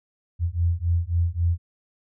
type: beating tone pair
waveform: sine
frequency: 83.8 / 87.5 Hz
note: E2 / F2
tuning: +29 / +4 cents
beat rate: 3.7 Hz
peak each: -23 dBFS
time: 0.39-1.58 s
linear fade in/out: 50 ms
effects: none